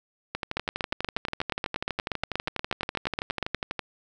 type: two click trains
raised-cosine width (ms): 0.3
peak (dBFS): -13 / -11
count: 43 / 26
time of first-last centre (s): 0.35-3.793 / 0.57-3.546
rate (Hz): 12.2 / 8.4
effects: none